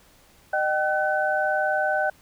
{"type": "tone cluster", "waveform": "sine", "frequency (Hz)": [612, 771, 1510], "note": ["D#5", "G5", "F#6"], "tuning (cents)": [-29, -29, 35], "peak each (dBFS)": -25, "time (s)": [0.53, 2.1], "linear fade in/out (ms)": 5, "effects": ["pink hiss -56 dBFS RMS until 2.21 s"]}